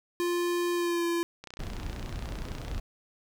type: tone with pitch glide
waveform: square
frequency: 349.2 to 341 Hz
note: F4 to F4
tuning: 0 to -41 cents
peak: -27 dBFS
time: 0.2-1.23 s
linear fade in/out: 0 ms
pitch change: -41 cents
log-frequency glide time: 0.74-1.05 s
type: click train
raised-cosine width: 0.2 ms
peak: -25 dBFS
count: 42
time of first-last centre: 1.44-2.78 s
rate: 30.6 Hz
type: noise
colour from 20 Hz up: brown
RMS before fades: -36 dBFS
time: 1.59-2.8 s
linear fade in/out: 5 ms
effects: none